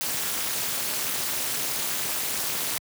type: noise with amplitude modulation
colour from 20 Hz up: white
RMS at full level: -24 dBFS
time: 0.01-2.78 s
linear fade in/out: 0 ms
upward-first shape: sine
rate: 263 Hz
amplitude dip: 100%
effects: high-pass 80 Hz 12 dB/octave